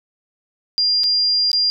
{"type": "tone with dropouts", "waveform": "sine", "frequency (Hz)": 4800, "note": "D8", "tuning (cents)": 37, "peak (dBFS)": -14, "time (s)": [0.78, 1.7], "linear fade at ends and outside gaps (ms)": 0, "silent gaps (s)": [[1.035, 1.04], [1.516, 1.531]], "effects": []}